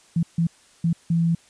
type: tone bursts at uneven times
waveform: sine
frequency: 167.2 Hz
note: E3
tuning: 25 cents sharp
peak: -17 dBFS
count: 4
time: 0.16-0.23 / 0.38-0.47 / 0.84-0.93 / 1.1-1.35 s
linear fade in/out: 5 ms
effects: white hiss -55 dBFS RMS until 1.49 s + resampled to 22050 Hz